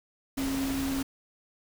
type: tone in noise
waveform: sine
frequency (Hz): 270.6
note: C#4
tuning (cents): -42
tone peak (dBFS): -28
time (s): 0.37-1.03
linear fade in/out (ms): 10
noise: pink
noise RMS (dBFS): -36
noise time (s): 0.37-1.03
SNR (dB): +5
effects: none